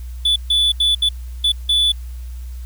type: tone bursts at uneven times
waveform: triangle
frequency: 3465 Hz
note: A7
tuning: 27 cents flat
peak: -11 dBFS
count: 6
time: 0.25-0.36 / 0.5-0.72 / 0.8-0.95 / 1.02-1.09 / 1.44-1.52 / 1.69-1.92 s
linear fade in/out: 5 ms
effects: added 61 Hz sine -27 dBFS peak until 2.65 s + white hiss -50 dBFS RMS until 2.65 s